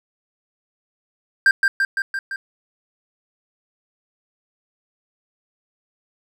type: tone with echo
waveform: triangle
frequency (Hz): 1584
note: G6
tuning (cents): +18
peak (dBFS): -8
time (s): 1.46-1.51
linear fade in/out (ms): 2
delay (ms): 170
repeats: 5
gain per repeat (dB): -3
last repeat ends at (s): 2.36
effects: none